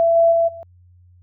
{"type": "tone with level steps", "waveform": "sine", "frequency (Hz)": 669, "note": "E5", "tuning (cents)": 25, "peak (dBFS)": [-12, -10, -13, -32], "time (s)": [0, 0.63], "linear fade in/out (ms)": 0, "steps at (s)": [0.15, 0.31, 0.47], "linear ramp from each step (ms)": 20, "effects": ["added 89 Hz sine -47 dBFS peak until 1.22 s"]}